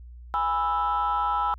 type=chord; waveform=sine; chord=E major; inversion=first; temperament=just; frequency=824.1 / 988.9 / 1318.5 Hz; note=G#5 / B5 / E6; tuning=-14 / +2 / 0 cents; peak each=-26 / -26 / -25 dBFS; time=0.34-1.54 s; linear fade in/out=0 ms; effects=tanh soft clip ceiling -17 dBFS + added 60 Hz sine -41 dBFS peak until 1.58 s